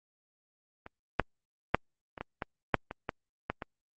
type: clicks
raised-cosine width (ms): 0.5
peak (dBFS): -29 / -8 / -7 / -26 / -20 / -18 / -7 / -23 / -17 / -15 / -21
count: 11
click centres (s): 0.864 / 1.197 / 1.746 / 2.178 / 2.21 / 2.422 / 2.743 / 2.911 / 3.092 / 3.5 / 3.622
effects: Opus 32 kbps